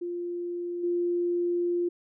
sine tone with level steps, 349.2 Hz, F4, in tune, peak -30 / -24 dBFS, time 0.01-1.89 s, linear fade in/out 10 ms, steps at 0.83 s, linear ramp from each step 10 ms, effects none

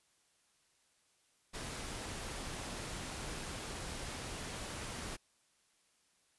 pink noise, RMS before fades -43 dBFS, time 1.53-5.17 s, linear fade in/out 20 ms, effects white hiss -73 dBFS RMS until 6.38 s + resampled to 24000 Hz

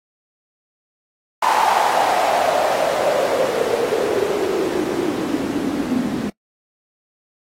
white noise with band-pass filter sweep, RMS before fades -19 dBFS, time 1.42-6.3 s, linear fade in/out 5 ms, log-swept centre 910 to 230 Hz, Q 5.7, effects noise-tail reverb RT60 0.1 s tail -24 dB re dry + AAC 48 kbps

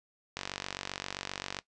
click train, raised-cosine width 0.2 ms, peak -17 dBFS, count 59, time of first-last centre 0.37-1.588 s, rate 47.6 Hz, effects noise-tail reverb RT60 0.1 s tail -18 dB re dry + resampled to 22050 Hz

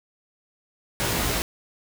pink noise with comb filter, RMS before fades -25 dBFS, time 1-1.42 s, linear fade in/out 0 ms, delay 17 ms, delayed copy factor +0.7, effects none

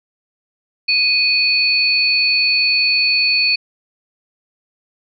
sine tone pair together, 2489 / 4435 Hz, D#7 / C#8, 0 / 0 cents, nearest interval minor seventh, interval 1000 cents, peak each -15 dBFS, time 0.88-3.56 s, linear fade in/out 10 ms, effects none

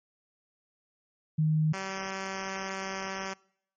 sine / 5% pulse tone pair in turn, 155.56 / 192.25 Hz, D#3 / G3, 0 / -33 cents, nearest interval major third, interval 367 cents, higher second, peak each -22 dBFS, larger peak neither, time 1.38-1.73 / 1.73-3.34 s, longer second, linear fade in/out 10 ms, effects noise-tail reverb RT60 0.7 s tail -25 dB re dry + MP3 32 kbps

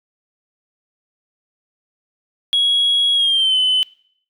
sine tone with pitch glide, 3322 to 3029 Hz, G#7 to F#7, 0 to +40 cents, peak -11 dBFS, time 2.53-3.83 s, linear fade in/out 0 ms, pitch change -160 cents, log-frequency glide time 3.14-3.58 s, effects noise-tail reverb RT60 0.6 s tail -22 dB re dry + tanh soft clip ceiling -10 dBFS

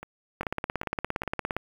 two click trains, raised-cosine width 0.5 ms, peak -24 / -13 dBFS, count 4 / 21, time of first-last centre 0.03-1.235 / 0.41-1.566 s, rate 2.49 / 17.3 Hz, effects 7-bit

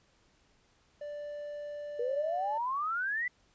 triangle tone, 587 Hz, D5, 1 cent flat, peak -36 dBFS, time 1.01-2.58 s, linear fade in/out 5 ms
sine exponential sweep, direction up, 466.2 to 2015 Hz, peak -30 dBFS, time 1.99-3.28 s, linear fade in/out 5 ms
effects pink hiss -68 dBFS RMS until 3.54 s + resampled to 16000 Hz

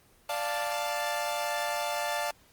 sawtooth chord, D minor, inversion none, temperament equal, 587.3 / 698.5 / 880 Hz, D5 / F5 / A5, 0 / 0 / 0 cents, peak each -30 dBFS, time 0.29-2.31 s, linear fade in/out 5 ms, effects pink hiss -61 dBFS RMS until 2.52 s + Opus 24 kbps

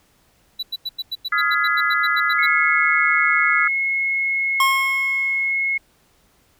triangle tone bursts, 3951 Hz, B7, in tune, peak -21 dBFS, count 15, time 0.59-2.464 s, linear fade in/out 10 ms, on 40 ms, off 91 ms
sine chord, F half-diminished seventh, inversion third, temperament just, 1257.2 / 1396.9 / 1676.3 / 2012 Hz, Eb6 / F6 / Ab6 / Cb7, +18 / 0 / +16 / +32 cents, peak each -22 dBFS, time 1.32-3.68 s, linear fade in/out 5 ms
sine tone, 2172 Hz, C#7, 36 cents flat, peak -18 dBFS, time 2.38-5.78 s, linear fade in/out 10 ms
square tone with exponential decay, 1075 Hz, C6, 47 cents sharp, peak -14 dBFS, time 4.6-5.52 s, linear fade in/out 2 ms, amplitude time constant 200 ms
effects pink hiss -59 dBFS RMS until 6.59 s

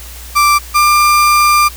35% pulse tone pair in turn, 1174.7 / 1192.5 Hz, D6 / D6, 0 / +26 cents, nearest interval unison, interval 26 cents, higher second, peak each -5 dBFS, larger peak neither, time 0.35-0.59 / 0.74-1.69 s, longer second, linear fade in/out 20 ms, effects added 60 Hz sine -30 dBFS peak until 1.76 s + white hiss -33 dBFS RMS until 1.76 s

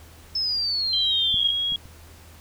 sine exponential sweep, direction down, 5274 to 3208 Hz, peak -22 dBFS, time 0.35-1.51 s, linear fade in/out 5 ms
sine tone with pitch glide, 3174 to 3299 Hz, G7 to G#7, +21 to -12 cents, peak -22 dBFS, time 0.93-1.76 s, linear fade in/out 2 ms, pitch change +67 cents, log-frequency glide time 1.3-1.49 s
clicks, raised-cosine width 5 ms, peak -23 / -27 / -32 dBFS, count 3, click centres 1.343 / 1.722 / 1.856 s
effects added 80 Hz sine -47 dBFS peak until 2.4 s + pink hiss -50 dBFS RMS until 2.4 s

